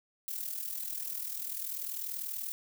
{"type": "noise with amplitude modulation", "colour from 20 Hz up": "violet", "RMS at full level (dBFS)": -35, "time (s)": [0.28, 2.52], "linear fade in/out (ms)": 0, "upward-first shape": "sine", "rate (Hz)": 40.4, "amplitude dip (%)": 65, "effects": []}